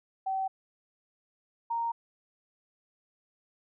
sine tone pair in turn, 767 / 928.8 Hz, G5 / A#5, -38 / -7 cents, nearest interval minor third, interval 331 cents, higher second, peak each -28 dBFS, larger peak neither, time 0.26-0.48 / 1.7-1.92 s, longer neither, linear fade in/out 10 ms, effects none

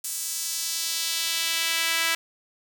sawtooth tone with high-pass filter sweep, 329.6 Hz, E4, in tune, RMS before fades -27 dBFS, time 0.04-2.15 s, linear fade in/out 5 ms, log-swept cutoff 8100 to 1900 Hz, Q 1.2, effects none

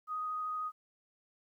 sine tone with vibrato, 1248 Hz, D#6, 5 cents sharp, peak -34 dBFS, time 0.07-0.72 s, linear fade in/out 50 ms, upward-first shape triangle, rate 13 Hz, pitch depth 9 cents each way, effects 12-bit

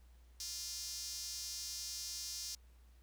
sawtooth tone with high-pass filter, 349.2 Hz, F4, in tune, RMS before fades -44 dBFS, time 0.4-2.55 s, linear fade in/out 2 ms, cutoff 5400 Hz, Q 3.4, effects added 60 Hz sine -59 dBFS peak until 3.02 s + pink hiss -73 dBFS RMS until 3.02 s

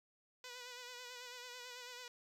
5% pulse tone with vibrato, 493.9 Hz, B4, in tune, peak -37 dBFS, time 0.44-2.08 s, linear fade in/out 2 ms, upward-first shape sine, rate 9.1 Hz, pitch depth 39 cents each way, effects low-pass 11000 Hz 12 dB/octave + 13-bit

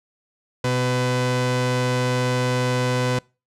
sawtooth tone pair together, 125.4 / 250.8 Hz, B2 / B3, +27 / +27 cents, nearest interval octave, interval 1200 cents, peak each -17 dBFS, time 0.64-3.19 s, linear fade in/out 5 ms, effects noise-tail reverb RT60 0.3 s tail -25 dB re dry + low-pass 8000 Hz 12 dB/octave

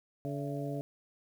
harmonic tone with a mistuned harmonic, 143.2 Hz, D3, 43 cents flat, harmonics 1 / 2 / 3 / 4 / 5, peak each -37 / -39 / -42 / -43 / -43 dBFS, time 0.25-0.81 s, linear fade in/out 0 ms, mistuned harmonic 5, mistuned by -110 cents, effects 10-bit

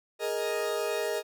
40% pulse chord, Ab suspended second, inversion none, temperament equal, 415.3 / 466.2 / 622.3 Hz, Ab4 / Bb4 / Eb5, 0 / 0 / 0 cents, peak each -32 dBFS, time 0.19-1.23 s, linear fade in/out 50 ms, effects none

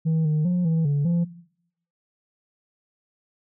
sine tone with pitch steps, 160.5 / 153.3 / 178.4 / 162.6 / 143.5 / 171.3 Hz, E3 / D#3 / F3 / E3 / D3 / F3, -46 / -25 / +37 / -23 / -40 / -33 cents, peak -16 dBFS, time 0.05-1.25 s, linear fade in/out 20 ms, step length 200 ms, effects noise-tail reverb RT60 0.7 s tail -20 dB re dry + tanh soft clip ceiling -18 dBFS

